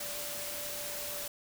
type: tone in noise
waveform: sine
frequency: 584 Hz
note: D5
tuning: 10 cents flat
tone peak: -45 dBFS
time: 0-1.28 s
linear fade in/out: 5 ms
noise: white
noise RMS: -39 dBFS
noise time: 0-1.28 s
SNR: -9 dB
effects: none